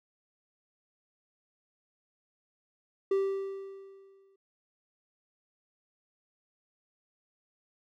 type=tone with exponential decay; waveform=triangle; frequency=390 Hz; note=G4; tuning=9 cents flat; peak=-21 dBFS; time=3.11-4.36 s; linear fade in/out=5 ms; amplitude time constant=270 ms; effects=none